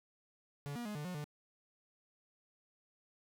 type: tone with pitch steps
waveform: 45% pulse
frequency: 143.1 / 239.3 / 209.7 / 148.2 / 180.9 / 148.2 Hz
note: D3 / A#3 / G#3 / D3 / F#3 / D3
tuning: -45 / +46 / +17 / +16 / -39 / +16 cents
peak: -40 dBFS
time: 0.66-1.242 s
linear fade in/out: 0 ms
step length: 97 ms
effects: none